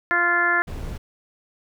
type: harmonic tone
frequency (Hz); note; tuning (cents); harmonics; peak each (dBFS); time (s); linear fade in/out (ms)
347.6; F4; -8; 1 / 2 / 3 / 4 / 5 / 6; -30 / -28 / -27 / -22 / -20 / -30; 0.11-0.62; 0
type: noise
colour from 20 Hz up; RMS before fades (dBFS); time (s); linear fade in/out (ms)
brown; -31; 0.67-0.98; 10
effects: none

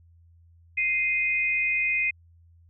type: tone pair together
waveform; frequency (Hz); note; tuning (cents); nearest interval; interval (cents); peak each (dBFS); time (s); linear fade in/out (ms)
sine; 2095 / 2491; C7 / D#7; +2 / +1; minor third; 299; -26 / -24; 0.77-2.11; 10
effects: added 84 Hz sine -53 dBFS peak until 2.69 s

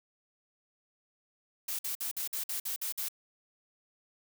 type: noise bursts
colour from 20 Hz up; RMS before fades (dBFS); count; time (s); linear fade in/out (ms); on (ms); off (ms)
blue; -35; 9; 1.68-3.086; 5; 110; 52
effects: none

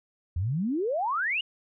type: exponential sweep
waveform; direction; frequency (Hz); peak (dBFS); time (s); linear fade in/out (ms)
sine; up; 79.2 to 2960; -25; 0.36-1.41; 5
effects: none

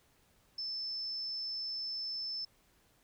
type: tone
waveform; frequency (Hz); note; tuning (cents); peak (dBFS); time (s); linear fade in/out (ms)
sine; 5274; E8; 0; -36; 0.58-2.45; 5
effects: pink hiss -69 dBFS RMS until 3.03 s

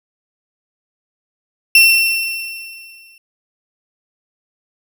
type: tone with exponential decay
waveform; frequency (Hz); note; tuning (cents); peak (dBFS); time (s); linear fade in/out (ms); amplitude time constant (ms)
35% pulse; 2706; E7; +45; -3; 1.75-3.18; 2; 310
effects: none

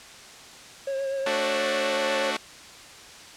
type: tone with vibrato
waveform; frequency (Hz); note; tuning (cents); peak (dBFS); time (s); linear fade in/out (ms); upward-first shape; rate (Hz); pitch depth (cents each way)
triangle; 543; C#5; -36; -24; 0.87-2.31; 5; triangle; 8.2; 32
type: chord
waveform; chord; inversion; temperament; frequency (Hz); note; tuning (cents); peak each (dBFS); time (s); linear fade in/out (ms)
5% pulse; D major; second; equal; 220 / 293.7 / 370; A3 / D4 / F#4; 0 / 0 / 0; -19; 1.26-2.37; 5
effects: white hiss -45 dBFS RMS until 3.36 s + low-pass 7000 Hz 12 dB/octave

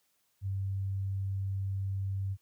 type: tone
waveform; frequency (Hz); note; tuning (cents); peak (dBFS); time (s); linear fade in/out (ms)
sine; 97.2; G2; -14; -30; 0.41-2.37; 50
effects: white hiss -74 dBFS RMS until 2.41 s + high-pass 60 Hz 12 dB/octave

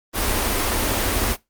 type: band-stop noise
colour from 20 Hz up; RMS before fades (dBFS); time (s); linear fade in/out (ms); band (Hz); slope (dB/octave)
pink; -21; 0.13-1.37; 50; 110 to 190; 96
effects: noise-tail reverb RT60 0.2 s tail -21 dB re dry + Opus 24 kbps

